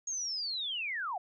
sine linear sweep, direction down, 6645 to 675 Hz, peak -33 dBFS, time 0.07-1.18 s, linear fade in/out 5 ms, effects none

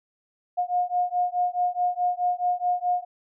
sine beating tone pair, 714 / 718.7 Hz, F5 / F5, +38 / +49 cents, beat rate 4.7 Hz, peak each -25 dBFS, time 0.57-3.05 s, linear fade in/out 20 ms, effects none

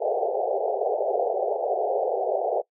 white band-pass noise, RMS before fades -25 dBFS, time 0-2.62 s, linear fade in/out 20 ms, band 390 to 780 Hz, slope 96 dB/octave, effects noise-tail reverb RT60 0.1 s tail -21 dB re dry

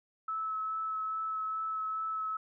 sine tone with vibrato, 1300 Hz, E6, 24 cents flat, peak -32 dBFS, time 0.28-2.37 s, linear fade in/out 5 ms, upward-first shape sine, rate 2.4 Hz, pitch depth 11 cents each way, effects none

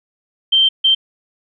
sine tone bursts at uneven times, 3134 Hz, G7, 1 cent flat, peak -9 dBFS, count 2, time 0.52-0.69 / 0.84-0.95 s, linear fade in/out 10 ms, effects none

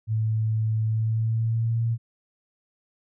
sine tone with pitch glide, 110 to 115.34 Hz, A2 to A#2, 0 to -18 cents, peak -21 dBFS, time 0.07-1.98 s, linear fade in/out 50 ms, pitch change +82 cents, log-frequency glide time 0.86-1.85 s, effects none

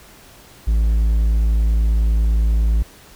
triangle tone, 55 Hz, A1, in tune, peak -11 dBFS, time 0.67-2.83 s, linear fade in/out 10 ms, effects pink hiss -45 dBFS RMS until 3.15 s

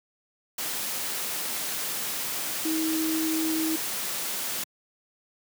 sine tone in noise, 318.8 Hz, D#4, 42 cents sharp, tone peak -25 dBFS, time 2.65-3.76 s, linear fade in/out 5 ms, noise white, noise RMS -31 dBFS, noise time 0.58-4.64 s, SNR +3 dB, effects high-pass 150 Hz 12 dB/octave

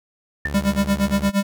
sine tone with exponential decay, 1784 Hz, A6, 23 cents sharp, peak -17 dBFS, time 0.45-0.53 s, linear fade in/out 5 ms, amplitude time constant 17 ms
sawtooth tone, 71.9 Hz, D2, 36 cents flat, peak -23 dBFS, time 0.45-1.3 s, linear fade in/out 5 ms
square tone with tremolo, 199.1 Hz, G3, 27 cents sharp, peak -15 dBFS, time 0.54-1.43 s, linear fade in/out 5 ms, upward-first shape sine, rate 8.6 Hz, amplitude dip 95%
effects none

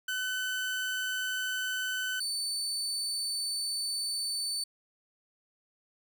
30% pulse tone pair in turn, 1511 / 4519 Hz, F#6 / C#8, +36 / +33 cents, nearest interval octave + perfect fifth, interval 1897 cents, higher second, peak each -28 dBFS, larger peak neither, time 0.08-2.2 / 2.2-4.64 s, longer second, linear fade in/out 5 ms, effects none

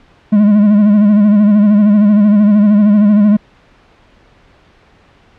triangle tone with vibrato, 207.7 Hz, G#3, in tune, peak -3 dBFS, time 0.32-3.37 s, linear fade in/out 10 ms, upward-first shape sine, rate 13 Hz, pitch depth 56 cents each way, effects pink hiss -47 dBFS RMS until 5.38 s + low-pass 3000 Hz 12 dB/octave

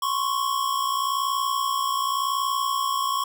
square tone pair together, 1046.5 / 1107.4 Hz, C6 / C#6, 0 / -2 cents, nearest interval minor second, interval 98 cents, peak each -28 / -25 dBFS, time 0.02-3.24 s, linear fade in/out 5 ms, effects none

